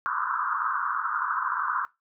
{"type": "band-pass noise", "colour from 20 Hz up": "white", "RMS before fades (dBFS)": -28, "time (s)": [0.06, 1.85], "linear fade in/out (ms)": 0, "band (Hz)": [980, 1500], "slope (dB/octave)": 96, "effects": ["noise-tail reverb RT60 0.2 s tail -19 dB re dry"]}